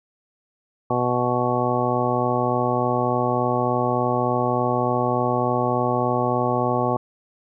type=harmonic tone; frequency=123.4 Hz; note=B2; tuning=1 cent flat; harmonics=1 / 2 / 3 / 4 / 5 / 6 / 7 / 9; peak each=-27 / -27 / -27 / -27 / -27 / -27 / -27 / -27 dBFS; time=0.9-6.97 s; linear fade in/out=5 ms; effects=none